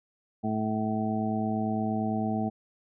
harmonic tone, 108.8 Hz, A2, 19 cents flat, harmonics 1 / 2 / 3 / 4 / 6 / 7, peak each -35 / -28 / -37 / -39 / -37 / -34 dBFS, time 0.43-2.5 s, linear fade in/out 20 ms, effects none

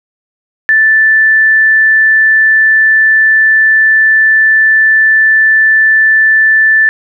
sine tone, 1760 Hz, A6, in tune, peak -4 dBFS, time 0.69-6.89 s, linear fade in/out 0 ms, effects none

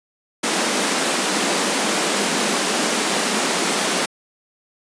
pink high-pass noise, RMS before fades -20 dBFS, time 0.43-4.06 s, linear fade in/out 10 ms, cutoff 190 Hz, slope 48 dB/octave, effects resampled to 22050 Hz

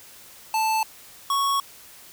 square tone pair in turn, 880 / 1108.7 Hz, A5 / C#6, 0 / 0 cents, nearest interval major third, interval 400 cents, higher second, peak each -21 dBFS, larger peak neither, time 0.54-0.83 / 1.3-1.6 s, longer second, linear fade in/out 2 ms, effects white hiss -47 dBFS RMS until 2.12 s

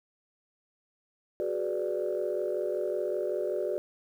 sine chord, G# half-diminished seventh, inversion third, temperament equal, 370 / 415.3 / 493.9 / 587.3 Hz, F#4 / G#4 / B4 / D5, 0 / 0 / 0 / 0 cents, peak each -32 / -34 / -35 / -32 dBFS, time 1.4-3.78 s, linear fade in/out 0 ms, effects tanh soft clip ceiling -20 dBFS + 10-bit

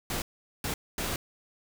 pink noise bursts at uneven times, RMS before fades -32 dBFS, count 3, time 0.1-0.22 / 0.64-0.74 / 0.98-1.16 s, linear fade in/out 2 ms, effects none

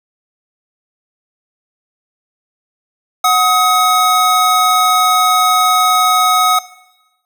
square tone pair together, 735.7 / 1266 Hz, F#5 / D#6, -10 / +30 cents, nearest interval major sixth, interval 940 cents, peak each -14 / -11 dBFS, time 3.24-6.59 s, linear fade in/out 5 ms, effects noise-tail reverb RT60 1.0 s tail -18 dB re dry

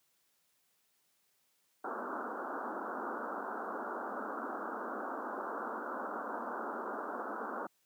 white band-pass noise, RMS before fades -40 dBFS, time 1.84-7.67 s, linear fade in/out 5 ms, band 210 to 1500 Hz, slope 96 dB/octave, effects white hiss -75 dBFS RMS until 7.85 s + high-pass 100 Hz 12 dB/octave

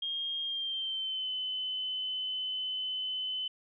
sine tone with pitch glide, 3231 to 3032 Hz, G#7 to F#7, -48 to +42 cents, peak -32 dBFS, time 0.02-3.48 s, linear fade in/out 5 ms, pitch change -110 cents, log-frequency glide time 0.43-1.3 s, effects none

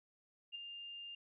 sine tone with ADSR envelope, 2804 Hz, F7, 6 cents sharp, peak -40 dBFS, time 0.52-1.15 s, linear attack 31 ms, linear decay 10 ms, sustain -6 dB, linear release 4 ms, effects none

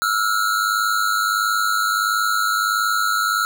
square tone pair together, 1318.5 / 1420 Hz, E6 / F6, 0 / +28 cents, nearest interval minor second, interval 128 cents, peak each -21 dBFS, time 0.02-3.45 s, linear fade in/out 0 ms, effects none

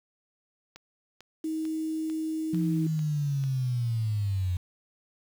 click train, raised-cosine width 0.2 ms, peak -29 dBFS, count 7, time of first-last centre 0.76-3.439 s, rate 2.24 Hz
sine tone, 316.5 Hz, D#4, 30 cents sharp, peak -28 dBFS, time 1.44-2.87 s, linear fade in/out 5 ms
sine linear sweep, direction down, 174.61 to 87.9 Hz, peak -25 dBFS, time 2.53-4.57 s, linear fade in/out 5 ms
effects 8-bit

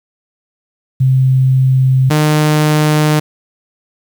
sine / sawtooth tone pair in turn, 131 / 152.23 Hz, C3 / D#3, +2 / -38 cents, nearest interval minor third, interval 260 cents, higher second, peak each -7 / -5 dBFS, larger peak second, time 1-2.1 / 2.1-3.2 s, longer neither, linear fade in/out 10 ms, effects 7-bit

